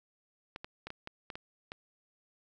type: clicks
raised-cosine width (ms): 0.3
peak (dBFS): -25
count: 8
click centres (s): 0.561 / 0.645 / 0.87 / 0.904 / 1.074 / 1.302 / 1.355 / 1.719
effects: none